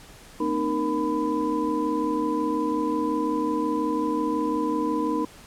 sine tone cluster, 228.3 / 261.1 / 306.7 / 468.8 / 1001 Hz, A#3 / C4 / D#4 / A#4 / B5, -36 / -3 / -25 / +10 / +23 cents, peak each -33 / -32 / -25 / -30 / -29 dBFS, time 0.4-5.25 s, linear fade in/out 5 ms, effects pink hiss -48 dBFS RMS until 5.46 s + low-pass 12000 Hz 12 dB/octave

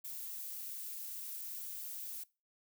violet noise, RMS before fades -44 dBFS, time 0.04-2.24 s, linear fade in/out 10 ms, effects noise-tail reverb RT60 0.3 s tail -22 dB re dry

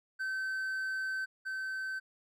triangle tone pair in turn, 1539 / 1539 Hz, G6 / G6, -32 / -32 cents, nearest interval unison, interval 0 cents, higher neither, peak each -31 / -33 dBFS, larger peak first, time 0.19-1.26 / 1.45-2 s, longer first, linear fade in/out 20 ms, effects none

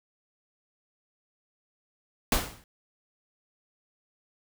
pink noise with exponential decay, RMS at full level -21 dBFS, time 2.32-2.64 s, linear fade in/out 2 ms, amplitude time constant 69 ms, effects none

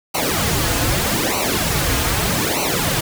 pink noise with flanger, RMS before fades -19 dBFS, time 0.14-3.01 s, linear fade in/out 10 ms, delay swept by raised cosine 0.58 to 5.28 ms, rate 0.81 Hz, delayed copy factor -0.9, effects none

